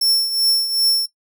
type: tone with tremolo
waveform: sawtooth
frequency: 5400 Hz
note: E8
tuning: 41 cents sharp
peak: -10 dBFS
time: 0.01-1.06 s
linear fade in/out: 5 ms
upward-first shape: triangle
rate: 2.6 Hz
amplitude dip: 70%
effects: noise-tail reverb RT60 0.1 s tail -18 dB re dry